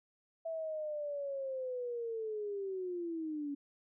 sine linear sweep, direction down, 659.3 to 280 Hz, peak -36 dBFS, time 0.45-3.55 s, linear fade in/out 10 ms, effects none

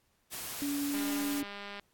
white noise, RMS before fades -40 dBFS, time 0.31-1.42 s, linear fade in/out 20 ms
sine tone, 285.2 Hz, C#4, 49 cents sharp, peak -31 dBFS, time 0.62-1.43 s, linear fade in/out 0 ms
click train, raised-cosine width 0.3 ms, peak -27 dBFS, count 174, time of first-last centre 0.94-1.796 s, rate 202 Hz
effects pink hiss -73 dBFS RMS until 1.93 s + AAC 64 kbps

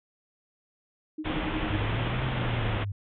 sine tone with tremolo, 310 Hz, D#4, 6 cents flat, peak -30 dBFS, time 1.18-1.81 s, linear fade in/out 5 ms, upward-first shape sine, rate 11 Hz, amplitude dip 85%
pink low-pass noise, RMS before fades -31 dBFS, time 1.24-2.85 s, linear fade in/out 20 ms, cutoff 3500 Hz, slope 96 dB/octave
sine linear two-way sweep, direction up then down, 98 to 130 to 98 Hz, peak -29 dBFS, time 1.7-2.92 s, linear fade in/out 5 ms, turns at 2.27 s
effects none

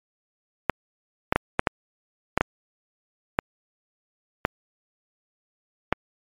clicks, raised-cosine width 0.5 ms, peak -3 dBFS, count 10, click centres 0.697 / 1.325 / 1.36 / 1.594 / 1.672 / 2.376 / 2.41 / 3.389 / 4.451 / 5.926 s, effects MP3 96 kbps

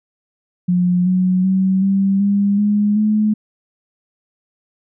sine tone with pitch steps, 178.7 / 184.04 / 189.54 / 195.21 / 201 / 207.1 / 213.2 Hz, F3 / F#3 / F#3 / G3 / G3 / G#3 / G#3, +40 / -9 / +42 / -7 / +44 / -5 / +46 cents, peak -12 dBFS, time 0.68-3.34 s, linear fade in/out 10 ms, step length 380 ms, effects none

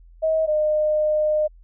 sine tone pair in turn, 636 / 610.3 Hz, D#5 / D#5, +38 / -34 cents, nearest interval minor second, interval 72 cents, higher first, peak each -17 dBFS, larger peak neither, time 0.22-0.47 / 0.47-1.48 s, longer second, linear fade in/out 20 ms, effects added 42 Hz sine -45 dBFS peak until 1.63 s

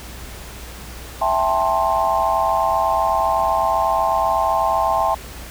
sine chord, A minor seventh, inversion second, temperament just, 660 / 792 / 880 / 1056 Hz, E5 / G5 / A5 / C6, +2 / +18 / 0 / +16 cents, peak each -21 dBFS, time 1.21-5.15 s, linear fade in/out 10 ms, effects added 60 Hz sine -36 dBFS peak until 5.5 s + pink hiss -37 dBFS RMS until 5.5 s

